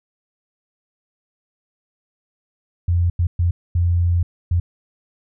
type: tone bursts at uneven times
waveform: sine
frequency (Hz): 86.8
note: F2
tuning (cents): -10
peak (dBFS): -14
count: 5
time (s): 2.88-3.1 / 3.19-3.27 / 3.39-3.51 / 3.75-4.23 / 4.51-4.6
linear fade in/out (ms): 5
effects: none